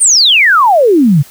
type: exponential sweep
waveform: sine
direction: down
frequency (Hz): 9397 to 130.81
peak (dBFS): -4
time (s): 0-1.23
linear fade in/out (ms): 20
effects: white hiss -38 dBFS RMS until 1.3 s